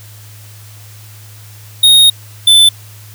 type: tone pair in turn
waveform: square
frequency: 3728 / 3519 Hz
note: A#7 / A7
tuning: -1 / 0 cents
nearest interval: minor second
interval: 99 cents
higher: first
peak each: -4 dBFS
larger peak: neither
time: 1.83-2.1 / 2.47-2.69 s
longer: first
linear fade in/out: 5 ms
effects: added 105 Hz sine -34 dBFS peak until 3.14 s + white hiss -40 dBFS RMS until 3.14 s